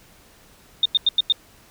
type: tone bursts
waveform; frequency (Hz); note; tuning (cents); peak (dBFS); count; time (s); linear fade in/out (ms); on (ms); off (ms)
sine; 3653; A#7; -36; -13; 5; 0.83-1.323; 2; 25; 92
effects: pink hiss -52 dBFS RMS until 1.7 s